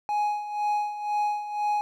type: tone with tremolo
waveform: triangle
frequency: 834 Hz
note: G#5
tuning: 7 cents sharp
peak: -20 dBFS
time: 0.09-1.81 s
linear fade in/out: 0 ms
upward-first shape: sine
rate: 2 Hz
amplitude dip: 70%
effects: none